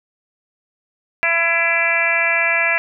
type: harmonic tone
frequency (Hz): 335.4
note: E4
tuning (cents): +30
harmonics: 2 / 3 / 4 / 5 / 6 / 7 / 8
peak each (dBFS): -24 / -28 / -28 / -21 / -21 / -18 / -25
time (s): 1.23-2.78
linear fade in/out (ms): 0
effects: none